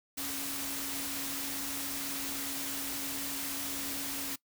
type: tone in noise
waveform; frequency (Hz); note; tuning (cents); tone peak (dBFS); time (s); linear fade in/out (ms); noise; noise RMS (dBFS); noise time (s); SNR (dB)
sine; 276.3; C#4; -6; -43; 0.17-4.36; 10; white; -37; 0.17-4.36; -9
effects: noise-tail reverb RT60 0.1 s tail -21 dB re dry